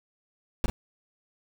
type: noise with echo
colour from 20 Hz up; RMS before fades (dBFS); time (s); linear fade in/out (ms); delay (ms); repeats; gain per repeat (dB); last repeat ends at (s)
brown; -23; 0.64-0.66; 0; 40; 1; -6; 0.7
effects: none